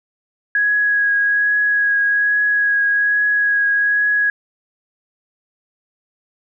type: tone with vibrato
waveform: sine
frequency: 1661.2 Hz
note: G#6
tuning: in tune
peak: -13 dBFS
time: 0.55-4.3 s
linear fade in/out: 2 ms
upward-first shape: triangle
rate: 1.2 Hz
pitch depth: 16 cents each way
effects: none